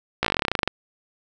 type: slowing click train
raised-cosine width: 0.3 ms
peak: -4 dBFS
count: 17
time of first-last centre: 0.23-0.676 s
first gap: 16 ms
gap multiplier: 1.07
effects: none